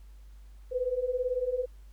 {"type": "beating tone pair", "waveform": "sine", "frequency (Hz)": [489.6, 507.6], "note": ["B4", "B4"], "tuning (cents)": [-15, 47], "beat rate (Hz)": 18, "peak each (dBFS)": [-32, -29], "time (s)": [0.71, 1.66], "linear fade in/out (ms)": 20, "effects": ["added 50 Hz sine -47 dBFS peak until 1.92 s", "pink hiss -67 dBFS RMS until 1.92 s"]}